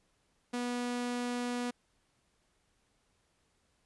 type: tone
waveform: sawtooth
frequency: 243.9 Hz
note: B3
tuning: 21 cents flat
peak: -29 dBFS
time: 0.53-1.71 s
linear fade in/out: 10 ms
effects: pink hiss -74 dBFS RMS until 3.85 s + resampled to 24000 Hz